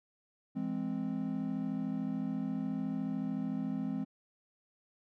triangle chord, E augmented, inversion none, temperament equal with one note detuned, 168.37 / 207.7 / 261.6 Hz, E3 / G#3 / B#3, +37 / 0 / 0 cents, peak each -38 / -35 / -34 dBFS, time 0.55-4.05 s, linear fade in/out 20 ms, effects none

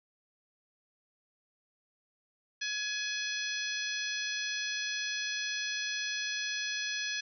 harmonic tone, 842 Hz, G#5, 24 cents sharp, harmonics 2 / 3 / 4 / 5 / 6 / 7, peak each -37 / -39 / -40 / -41 / -42 / -42 dBFS, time 2.61-7.21 s, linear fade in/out 10 ms, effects none

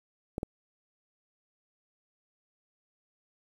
clicks, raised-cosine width 2 ms, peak -19 dBFS, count 2, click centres 0.381 / 0.431 s, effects 8-bit

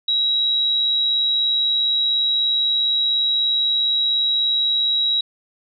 sine tone, 3861 Hz, B7, 40 cents flat, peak -16 dBFS, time 0.08-5.21 s, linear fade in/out 5 ms, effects none

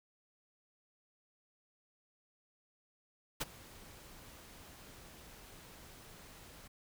pink noise with ADSR envelope, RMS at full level -33 dBFS, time 3.4-6.68 s, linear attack 15 ms, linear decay 25 ms, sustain -22 dB, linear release 9 ms, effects none

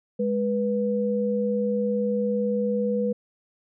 sine tone pair together, 207.4 / 489.7 Hz, G#3 / B4, -2 / -15 cents, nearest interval octave + minor third, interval 1487 cents, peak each -25 / -24 dBFS, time 0.19-3.13 s, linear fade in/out 10 ms, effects none

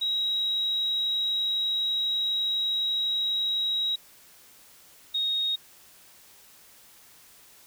sine tone pair in turn, 3833 / 3739 Hz, A#7 / A#7, +47 / +4 cents, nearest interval unison, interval 43 cents, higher first, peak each -24 dBFS, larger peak neither, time 0.01-3.96 / 5.14-5.56 s, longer first, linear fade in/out 10 ms, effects white hiss -54 dBFS RMS until 7.66 s

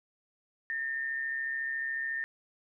sine tone with amplitude modulation, 1814 Hz, A#6, 48 cents flat, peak -29 dBFS, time 0.7-2.24 s, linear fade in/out 0 ms, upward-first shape sine, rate 134 Hz, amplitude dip 45%, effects none

